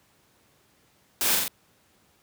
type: noise with echo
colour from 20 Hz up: white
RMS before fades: -25 dBFS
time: 1.21-1.35 s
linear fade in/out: 0 ms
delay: 43 ms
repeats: 3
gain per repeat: -2 dB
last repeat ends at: 1.479 s
effects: pink hiss -63 dBFS RMS until 2.22 s + high-pass 80 Hz 12 dB/octave